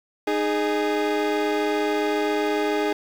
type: tone pair together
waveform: 30% pulse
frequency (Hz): 307.9 / 415.3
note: D#4 / G#4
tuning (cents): -18 / 0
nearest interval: perfect fourth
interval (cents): 518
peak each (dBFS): -22 / -20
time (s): 0.27-2.93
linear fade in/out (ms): 5
effects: low-pass 4000 Hz 12 dB/octave + 7-bit